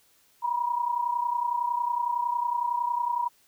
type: tone pair together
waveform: sine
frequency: 956.1 / 987 Hz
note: A#5 / B5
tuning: +44 / -1 cents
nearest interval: minor second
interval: 55 cents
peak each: -26 / -30 dBFS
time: 0.42-3.29 s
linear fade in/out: 20 ms
effects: white hiss -63 dBFS RMS until 3.47 s